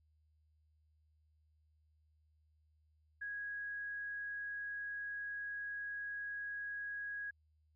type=tone; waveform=sine; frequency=1655 Hz; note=G#6; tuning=6 cents flat; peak=-40 dBFS; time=3.21-7.31 s; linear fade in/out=10 ms; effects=added 77 Hz sine -70 dBFS peak until 7.75 s